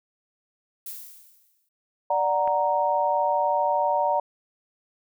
violet noise with exponential decay, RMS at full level -34 dBFS, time 0.86-1.69 s, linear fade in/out 5 ms, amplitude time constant 180 ms
sine chord, D augmented, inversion none, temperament equal, 587.3 / 740 / 932.3 Hz, D5 / F#5 / A#5, 0 / 0 / 0 cents, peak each -25 / -26 / -23 dBFS, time 2.1-4.2 s, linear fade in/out 5 ms
click, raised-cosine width 0.5 ms, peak -23 dBFS, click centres 2.476 s
effects none

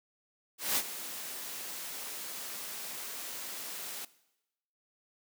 white noise with ADSR envelope, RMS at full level -28 dBFS, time 0.58-4.05 s, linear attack 190 ms, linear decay 52 ms, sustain -13 dB, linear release 4 ms, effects noise-tail reverb RT60 0.9 s tail -19 dB re dry + high-pass 200 Hz 12 dB/octave

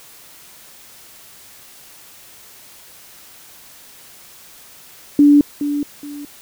sine tone with echo, 290 Hz, D4, 22 cents flat, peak -6 dBFS, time 5.19-5.41 s, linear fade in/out 2 ms, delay 420 ms, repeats 2, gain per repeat -11 dB, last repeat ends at 6.25 s, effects white hiss -43 dBFS RMS until 6.41 s

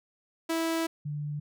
sawtooth / sine tone pair in turn, 327.8 / 147.54 Hz, E4 / D3, -10 / +8 cents, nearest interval octave + major second, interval 1382 cents, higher first, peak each -23 / -31 dBFS, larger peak first, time 0.49-0.87 / 1.05-1.4 s, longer first, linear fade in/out 10 ms, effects none

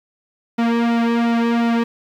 sawtooth tone with flanger, 233.4 Hz, A#3, 2 cents sharp, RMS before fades -17 dBFS, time 0.58-1.84 s, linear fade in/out 10 ms, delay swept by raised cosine 1.8 to 2.9 ms, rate 2.8 Hz, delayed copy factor -0.85, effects low-pass 3000 Hz 12 dB/octave + 8-bit

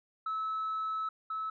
sine tone pair in turn, 1300 / 1300 Hz, E6 / E6, -24 / -24 cents, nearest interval unison, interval 0 cents, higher neither, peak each -30 / -32 dBFS, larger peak first, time 0.26-1.09 / 1.3-1.5 s, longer first, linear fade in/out 5 ms, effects tanh soft clip ceiling -29 dBFS

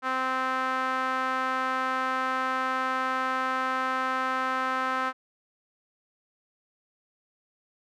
sawtooth tone with band-pass filter, 259.9 Hz, C4, 11 cents flat, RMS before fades -28 dBFS, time 0.02-5.13 s, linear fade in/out 50 ms, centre 1300 Hz, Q 2.7, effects none

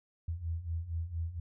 sine beating tone pair, 80.5 / 84.8 Hz, E2 / E2, -41 / +50 cents, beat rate 4.3 Hz, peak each -39 / -35 dBFS, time 0.28-1.4 s, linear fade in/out 5 ms, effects none

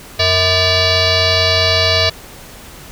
sine tone with frequency modulation, 2303 Hz, D7, 34 cents flat, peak -10 dBFS, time 0.19-2.1 s, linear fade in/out 10 ms, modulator 553 Hz, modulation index 4.6, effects pink hiss -36 dBFS RMS until 2.91 s

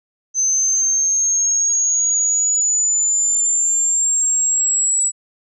sine exponential sweep, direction up, 6160 to 7840 Hz, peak -14 dBFS, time 0.34-5.12 s, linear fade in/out 50 ms, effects none

